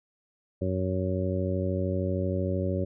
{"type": "harmonic tone", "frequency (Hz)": 93, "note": "F#2", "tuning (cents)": 9, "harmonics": [1, 2, 3, 4, 5, 6], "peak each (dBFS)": [-29, -32, -35, -34, -38, -33], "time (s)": [0.61, 2.85], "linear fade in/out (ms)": 10, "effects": []}